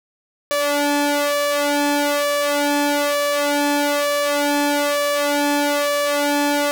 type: tone with flanger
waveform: sawtooth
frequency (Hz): 289.3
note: D4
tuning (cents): -26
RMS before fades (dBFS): -19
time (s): 0.51-6.71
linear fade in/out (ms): 0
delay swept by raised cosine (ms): 1.7 to 2.28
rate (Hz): 1.1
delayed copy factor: +0.9
effects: none